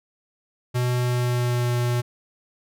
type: tone with pitch glide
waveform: square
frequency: 123.7 to 121.57 Hz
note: B2 to B2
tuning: +3 to -27 cents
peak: -21 dBFS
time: 0.74-2.02 s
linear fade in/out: 20 ms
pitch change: -30 cents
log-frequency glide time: 0.94-1.72 s
effects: none